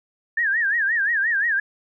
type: tone with vibrato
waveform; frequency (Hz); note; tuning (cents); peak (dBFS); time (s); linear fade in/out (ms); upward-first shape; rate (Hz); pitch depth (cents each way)
sine; 1729; A6; -31; -18; 0.37-1.6; 5; sine; 5.7; 170
effects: none